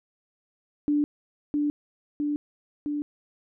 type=tone with echo; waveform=sine; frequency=293.7 Hz; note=D4; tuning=in tune; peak=-20 dBFS; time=0.88-1.04 s; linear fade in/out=0 ms; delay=660 ms; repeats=3; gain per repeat=-2 dB; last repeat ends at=3.02 s; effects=none